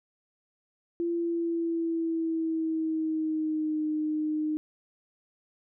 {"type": "tone with pitch glide", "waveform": "sine", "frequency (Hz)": [340.8, 307.1], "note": ["F4", "D#4"], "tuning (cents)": [-42, -23], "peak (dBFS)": -26, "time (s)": [1, 4.57], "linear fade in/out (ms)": 0, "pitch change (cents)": -181, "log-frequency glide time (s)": [1.11, 3.85], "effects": []}